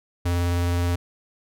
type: tone with vibrato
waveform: square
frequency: 87.31 Hz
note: F2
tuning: in tune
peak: -21 dBFS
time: 0.25-0.96 s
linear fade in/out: 10 ms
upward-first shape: triangle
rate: 19 Hz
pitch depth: 18 cents each way
effects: none